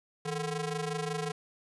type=ring-modulated tone; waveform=sawtooth; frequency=297.4 Hz; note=D4; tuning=22 cents sharp; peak=-25 dBFS; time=0.25-1.32 s; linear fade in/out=10 ms; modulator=136 Hz; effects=resampled to 24000 Hz + 11-bit